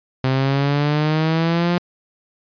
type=exponential sweep; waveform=sawtooth; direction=up; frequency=130 to 176.7 Hz; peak=-12 dBFS; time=0.24-1.78 s; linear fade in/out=0 ms; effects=resampled to 11025 Hz